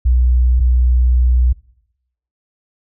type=tone pair in turn; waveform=sine; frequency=61.7 / 61.7 Hz; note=B1 / B1; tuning=-1 / -1 cents; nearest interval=unison; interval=0 cents; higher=neither; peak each=-9 dBFS; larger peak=neither; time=0.05-0.6 / 0.6-1.53 s; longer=second; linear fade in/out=10 ms; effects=noise-tail reverb RT60 0.8 s tail -22 dB re dry